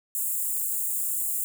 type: high-pass noise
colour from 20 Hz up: white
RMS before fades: -28 dBFS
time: 0.15-1.44 s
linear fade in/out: 0 ms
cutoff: 7100 Hz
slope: 96 dB/octave
effects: none